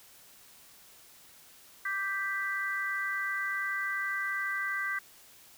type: chord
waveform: sine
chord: G major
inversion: second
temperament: equal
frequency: 1174.7 / 1568 / 1975.5 Hz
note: D6 / G6 / B6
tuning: 0 / 0 / 0 cents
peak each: -38 / -33 / -34 dBFS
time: 1.85-4.99 s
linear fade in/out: 5 ms
effects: white hiss -56 dBFS RMS until 5.57 s